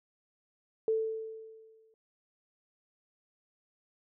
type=tone with exponential decay; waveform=sine; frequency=442.8 Hz; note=A4; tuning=11 cents sharp; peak=-24 dBFS; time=0.88-1.94 s; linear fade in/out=1 ms; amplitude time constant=230 ms; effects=none